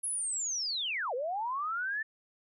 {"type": "linear two-way sweep", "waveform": "sine", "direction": "down then up", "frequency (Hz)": [10800, 466.2, 1790], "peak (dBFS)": -31, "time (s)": [0.03, 2.03], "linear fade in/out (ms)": 10, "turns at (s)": 1.14, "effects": []}